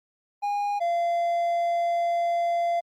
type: tone pair in turn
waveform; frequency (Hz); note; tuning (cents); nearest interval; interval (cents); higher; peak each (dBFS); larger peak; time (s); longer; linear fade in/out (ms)
triangle; 817 / 687; G#5 / F5; -29 / -29; minor third; 300; first; -22 / -20; second; 0.42-0.8 / 0.8-2.81; second; 20
effects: Opus 48 kbps